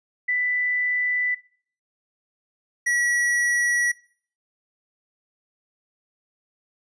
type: tone pair in turn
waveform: sine / square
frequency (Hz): 1986 / 1930.6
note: B6 / B6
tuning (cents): +9 / -40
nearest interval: unison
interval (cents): 49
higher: first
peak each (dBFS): -20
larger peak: neither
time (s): 0.28-1.35 / 2.86-3.92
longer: first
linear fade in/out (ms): 10
effects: noise-tail reverb RT60 0.5 s tail -21 dB re dry + resampled to 22050 Hz